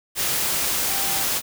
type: tone in noise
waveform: sine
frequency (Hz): 784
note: G5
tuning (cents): 0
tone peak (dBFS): -33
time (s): 0.86-1.26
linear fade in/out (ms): 50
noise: white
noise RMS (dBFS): -23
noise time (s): 0.15-1.42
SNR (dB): -13
effects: none